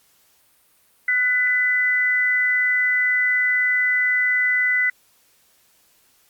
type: tone pair together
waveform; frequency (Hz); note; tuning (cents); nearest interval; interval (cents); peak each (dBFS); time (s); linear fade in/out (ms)
sine; 1480 / 2001; F#6 / B6; 0 / +22; perfect fourth; 522; -24 / -17; 1.08-4.9; 5
effects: white hiss -59 dBFS RMS until 6.29 s + Opus 48 kbps